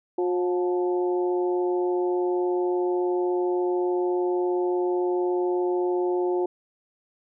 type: harmonic tone with a mistuned harmonic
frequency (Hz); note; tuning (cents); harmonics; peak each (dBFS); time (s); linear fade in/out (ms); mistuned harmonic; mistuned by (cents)
179.3; F3; +46; 2 / 3 / 4 / 5; -22 / -35 / -34 / -35; 0.18-6.46; 5; 5; -47
effects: none